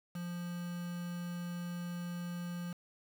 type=tone with quantisation; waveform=triangle; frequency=174.61 Hz; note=F3; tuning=in tune; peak=-36 dBFS; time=0.15-2.73 s; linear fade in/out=5 ms; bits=8; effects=none